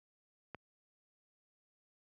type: click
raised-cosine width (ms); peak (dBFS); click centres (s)
0.5; -29; 0.547
effects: high-pass 80 Hz 12 dB/octave